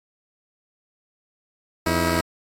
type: tone pair together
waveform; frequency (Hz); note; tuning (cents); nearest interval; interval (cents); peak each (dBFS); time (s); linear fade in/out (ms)
10% pulse; 85.1 / 321.3; F2 / E4; -44 / -44; octave + major seventh; 2300; -14; 1.86-2.21; 5
effects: AAC 48 kbps